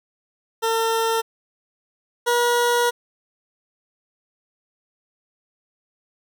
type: tone pair in turn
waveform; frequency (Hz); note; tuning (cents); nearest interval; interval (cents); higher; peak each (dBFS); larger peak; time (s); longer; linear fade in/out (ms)
20% pulse; 452.6 / 480.3; A4 / B4; +49 / -48; minor second; 103; second; -14 / -12; second; 0.62-1.22 / 2.26-2.91; second; 20
effects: none